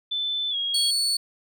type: tone with pitch glide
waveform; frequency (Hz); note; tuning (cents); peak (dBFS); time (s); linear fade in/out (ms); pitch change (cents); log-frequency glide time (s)
sine; 3520 to 3284; A7 to G#7; 0 to -20; -24; 0.11-0.91; 10; -120; 0.5-0.56
type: tone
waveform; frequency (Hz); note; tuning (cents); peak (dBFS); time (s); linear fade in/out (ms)
35% pulse; 4435; C#8; 0; -20; 0.74-1.17; 5
effects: none